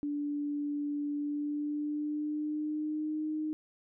sine tone with pitch glide, 291.1 to 308.4 Hz, D4 to D#4, -15 to -15 cents, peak -31 dBFS, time 0.03-3.53 s, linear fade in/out 0 ms, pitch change +100 cents, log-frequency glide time 1.15-3.26 s, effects none

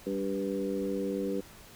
harmonic tone with a mistuned harmonic, 98.1 Hz, G2, 2 cents sharp, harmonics 2 / 3 / 4 / 5, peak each -35 / -35 / -35 / -35 dBFS, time 0.06-1.41 s, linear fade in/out 10 ms, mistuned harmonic 3, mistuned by -27 cents, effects pink hiss -52 dBFS RMS until 1.75 s

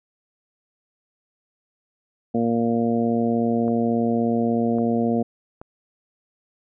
harmonic tone, 116.54 Hz, A#2, in tune, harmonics 1 / 2 / 3 / 4 / 5 / 6, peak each -32 / -20 / -29 / -26 / -31 / -29 dBFS, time 2.34-5.23 s, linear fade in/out 10 ms
clicks, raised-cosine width 1 ms, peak -24 dBFS, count 3, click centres 3.681 / 4.785 / 5.615 s
effects none

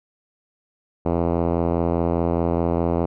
5% pulse tone with low-pass filter, 84.9 Hz, F2, 48 cents flat, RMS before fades -21 dBFS, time 1.05-3.06 s, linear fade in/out 10 ms, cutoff 630 Hz, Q 0.7, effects none

